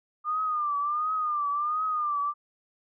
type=tone with vibrato; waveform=sine; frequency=1207 Hz; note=D6; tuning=47 cents sharp; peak=-25 dBFS; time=0.24-2.34 s; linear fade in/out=50 ms; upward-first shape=triangle; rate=1.4 Hz; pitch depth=100 cents each way; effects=none